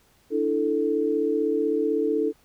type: chord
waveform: sine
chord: D suspended second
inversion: none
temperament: equal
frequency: 293.7 / 329.6 / 440 Hz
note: D4 / E4 / A4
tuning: 0 / 0 / 0 cents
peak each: -27 / -27 / -23 dBFS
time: 0.3-2.33 s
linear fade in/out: 50 ms
effects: pink hiss -61 dBFS RMS until 2.44 s